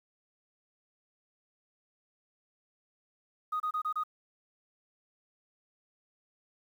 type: tone bursts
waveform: sine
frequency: 1244.5 Hz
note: D#6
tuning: in tune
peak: -28 dBFS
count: 5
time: 3.52-4.037 s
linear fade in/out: 10 ms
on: 81 ms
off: 28 ms
effects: tanh soft clip ceiling -25 dBFS + 10-bit